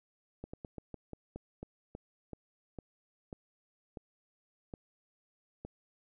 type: slowing click train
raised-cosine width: 2 ms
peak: -29 dBFS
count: 15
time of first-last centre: 0.44-5.65 s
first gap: 95 ms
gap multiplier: 1.19
effects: none